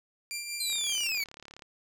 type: tone with tremolo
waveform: 15% pulse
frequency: 2374 Hz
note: D7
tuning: 18 cents sharp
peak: -26 dBFS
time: 0.31-1.07 s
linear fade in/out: 0 ms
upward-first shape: triangle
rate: 5.4 Hz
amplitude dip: 50%
type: linear sweep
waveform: 25% pulse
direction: down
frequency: 4186 to 2195 Hz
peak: -25 dBFS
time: 0.6-1.24 s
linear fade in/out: 5 ms
type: click train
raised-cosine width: 0.2 ms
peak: -29 dBFS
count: 34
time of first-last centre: 0.7-1.622 s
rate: 35.8 Hz
effects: none